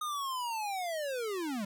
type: linear sweep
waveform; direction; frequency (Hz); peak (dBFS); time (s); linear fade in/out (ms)
square; down; 1244.5 to 191.1; -34; 0.01-1.65; 5
effects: none